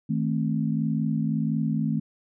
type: chord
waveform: sine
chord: A diminished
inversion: second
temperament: just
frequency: 158.4 / 220 / 264 Hz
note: Eb3 / A3 / C4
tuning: +31 / 0 / +16 cents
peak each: -26 / -26 / -30 dBFS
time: 0.09-2 s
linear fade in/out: 10 ms
effects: none